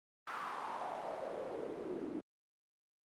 pink noise with band-pass filter sweep, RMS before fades -42 dBFS, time 0.27-2.21 s, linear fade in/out 5 ms, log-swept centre 1300 to 290 Hz, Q 3.3, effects high-pass 150 Hz 12 dB/octave + Opus 32 kbps

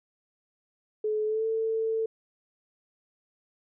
sine tone with pitch glide, 428.6 to 445.8 Hz, A4 to A4, -45 to +23 cents, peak -25 dBFS, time 1.04-2.06 s, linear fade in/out 5 ms, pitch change +68 cents, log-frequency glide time 1.26-1.45 s, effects none

